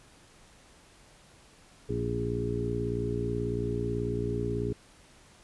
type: harmonic tone with a mistuned harmonic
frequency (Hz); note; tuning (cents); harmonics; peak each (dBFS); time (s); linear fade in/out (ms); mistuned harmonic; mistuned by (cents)
58.27; A#1; 0; 1 / 2 / 3 / 4 / 5 / 6 / 7; -38 / -33 / -39 / -38 / -38 / -39 / -33; 1.89-4.73; 5; 7; +20
effects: pink hiss -57 dBFS RMS until 5.43 s + resampled to 24000 Hz